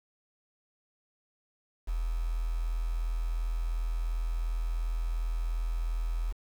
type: tone with quantisation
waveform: sine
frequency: 41.4 Hz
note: E1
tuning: 8 cents sharp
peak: -28 dBFS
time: 1.87-6.33 s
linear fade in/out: 20 ms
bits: 8
effects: none